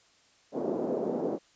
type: band-pass noise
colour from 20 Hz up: white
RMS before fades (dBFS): -31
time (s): 0.52-1.39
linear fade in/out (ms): 50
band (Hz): 210 to 550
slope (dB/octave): 24
effects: white hiss -63 dBFS RMS until 1.55 s + resampled to 16000 Hz